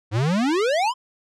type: exponential sweep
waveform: square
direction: up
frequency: 99.3 to 1067 Hz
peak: -19 dBFS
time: 0.11-0.94 s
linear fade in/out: 50 ms
effects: low-pass 6000 Hz 12 dB/octave